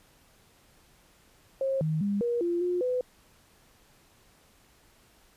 sine tone with pitch steps, 537 / 156.6 / 201.9 / 476.2 / 345.5 / 356.6 / 502 Hz, C5 / D#3 / G#3 / A#4 / F4 / F4 / B4, +45 / +11 / -49 / +37 / -19 / +36 / +28 cents, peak -25 dBFS, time 1.61-3.01 s, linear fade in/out 2 ms, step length 200 ms, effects pink hiss -61 dBFS RMS until 5.36 s + resampled to 32000 Hz

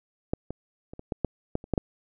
clicks, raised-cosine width 2 ms, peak -12 / -20 / -27 / -26 / -15 / -11 / -13 / -29 / -11 / -10 dBFS, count 10, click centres 0.335 / 0.506 / 0.935 / 0.994 / 1.122 / 1.247 / 1.554 / 1.641 / 1.737 / 1.778 s, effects none

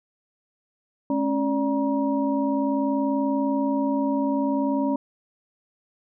sine tone cluster, 215 / 275.5 / 582 / 950 Hz, A3 / C#4 / D5 / A#5, -40 / -11 / -16 / +33 cents, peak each -31 / -22 / -29 / -30 dBFS, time 1.1-4.96 s, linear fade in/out 2 ms, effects none

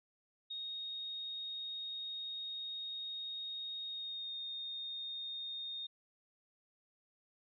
sine tone with pitch glide, 3729 to 3684 Hz, A#7 to A#7, 0 to -21 cents, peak -40 dBFS, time 0.5-5.87 s, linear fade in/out 10 ms, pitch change -21 cents, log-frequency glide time 3.87-4.35 s, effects none

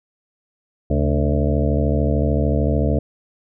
harmonic tone with a mistuned harmonic, 73.42 Hz, D2, in tune, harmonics 1 / 2 / 3 / 4 / 6 / 7 / 8 / 9, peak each -19 / -22 / -24 / -25 / -27 / -27 / -28 / -29 dBFS, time 0.9-2.99 s, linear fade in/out 5 ms, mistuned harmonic 2, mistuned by -110 cents, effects none

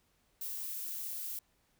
violet noise, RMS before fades -40 dBFS, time 0.41-1.39 s, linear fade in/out 2 ms, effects pink hiss -73 dBFS RMS until 1.79 s

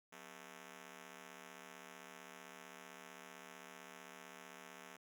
5% pulse ring-modulated tone, 220 Hz, A3, in tune, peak -39 dBFS, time 0.12-4.97 s, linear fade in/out 10 ms, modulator 37.8 Hz, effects none

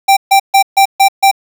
square tone bursts, 784 Hz, G5, in tune, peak -5 dBFS, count 6, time 0.08-1.314 s, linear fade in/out 10 ms, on 89 ms, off 140 ms, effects 7-bit

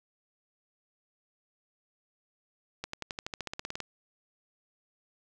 accelerating click train, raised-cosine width 0.2 ms, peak -18 dBFS, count 15, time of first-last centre 2.84-3.803 s, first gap 94 ms, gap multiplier 0.95, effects none

